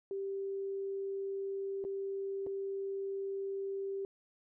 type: tone with dropouts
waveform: sine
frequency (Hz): 391.8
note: G4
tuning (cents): -1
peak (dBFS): -35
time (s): 0.11-4.05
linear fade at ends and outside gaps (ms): 1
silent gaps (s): 1.841-1.849 / 2.465-2.469
effects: none